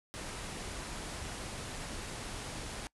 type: low-pass noise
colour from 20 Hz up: pink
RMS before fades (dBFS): -42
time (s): 0.14-2.87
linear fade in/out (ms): 0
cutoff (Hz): 11000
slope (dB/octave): 96
effects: noise-tail reverb RT60 0.1 s tail -23 dB re dry